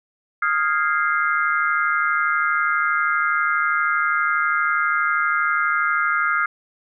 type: chord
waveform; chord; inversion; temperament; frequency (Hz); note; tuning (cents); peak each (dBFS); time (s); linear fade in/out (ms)
sine; F minor seventh; third; equal with one note detuned; 1244.5 / 1396.9 / 1639.3 / 2093; Eb6 / F6 / Ab6 / C7; 0 / 0 / -23 / 0; -22 / -21 / -25 / -26; 0.42-6.46; 5
effects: none